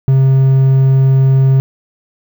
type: tone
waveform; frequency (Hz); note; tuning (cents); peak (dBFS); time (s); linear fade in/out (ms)
triangle; 133.7; C3; +38; -4; 0.08-1.6; 0
effects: 7-bit